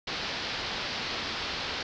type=low-pass noise; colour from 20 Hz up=white; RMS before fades=-34 dBFS; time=0.07-1.83 s; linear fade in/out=5 ms; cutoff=5000 Hz; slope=48 dB/octave; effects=none